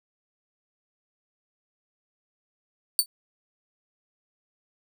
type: tone with exponential decay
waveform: 15% pulse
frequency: 4532 Hz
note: C#8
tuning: 37 cents sharp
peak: -7 dBFS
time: 2.99-3.06 s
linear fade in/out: 1 ms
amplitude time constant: 15 ms
effects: none